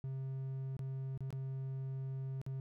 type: tone with dropouts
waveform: triangle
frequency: 133.4 Hz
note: C3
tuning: 34 cents sharp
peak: -36 dBFS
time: 0.04-2.6 s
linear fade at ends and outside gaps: 0 ms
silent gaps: 0.767-0.792 / 1.176-1.206 / 1.305-1.327 / 2.415-2.464 s
effects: none